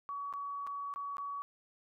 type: tone with dropouts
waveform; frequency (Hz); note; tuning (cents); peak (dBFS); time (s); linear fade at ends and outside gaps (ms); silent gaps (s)
sine; 1131; C#6; +34; -37; 0.09-1.42; 0; 0.327-0.337 / 0.667-0.672 / 0.939-0.96 / 1.169-1.182
effects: none